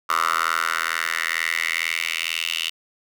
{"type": "tone with high-pass filter sweep", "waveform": "10% pulse", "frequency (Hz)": 82.2, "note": "E2", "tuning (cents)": -4, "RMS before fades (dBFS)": -24, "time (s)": [0.09, 2.7], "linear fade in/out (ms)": 10, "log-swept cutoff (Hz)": [1200, 2900], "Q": 4.6, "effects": []}